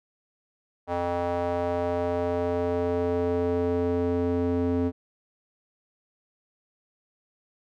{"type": "tone with band-pass filter sweep", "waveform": "square", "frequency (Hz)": 87.31, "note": "F2", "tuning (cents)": 0, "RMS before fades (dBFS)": -26, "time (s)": [0.87, 4.92], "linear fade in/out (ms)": 50, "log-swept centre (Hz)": [720, 330], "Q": 2.3, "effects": []}